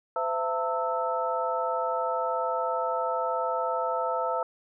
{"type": "tone cluster", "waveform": "sine", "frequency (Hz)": [511, 670, 903, 1310], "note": ["C5", "E5", "A5", "E6"], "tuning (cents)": [-41, 28, 45, -11], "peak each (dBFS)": -31, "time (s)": [0.16, 4.43], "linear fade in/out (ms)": 2, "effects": []}